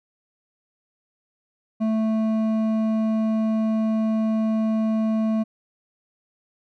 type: tone with hard clipping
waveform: sine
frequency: 220 Hz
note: A3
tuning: in tune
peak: -21 dBFS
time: 1.8-5.44 s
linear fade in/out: 20 ms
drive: 8 dB
effects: none